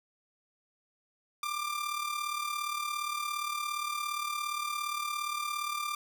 sawtooth tone with amplitude modulation, 1188 Hz, D6, 20 cents sharp, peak -26 dBFS, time 1.43-5.95 s, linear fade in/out 2 ms, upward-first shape sine, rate 37.3 Hz, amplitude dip 60%, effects none

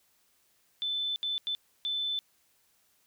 sine tone bursts at uneven times, 3520 Hz, A7, in tune, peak -29 dBFS, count 4, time 0.82-1.16 / 1.23-1.38 / 1.47-1.55 / 1.85-2.19 s, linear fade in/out 0 ms, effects white hiss -69 dBFS RMS until 3.06 s

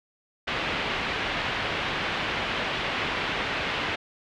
white low-pass noise, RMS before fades -29 dBFS, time 0.47-3.96 s, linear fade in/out 10 ms, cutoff 3100 Hz, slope 24 dB/octave, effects none

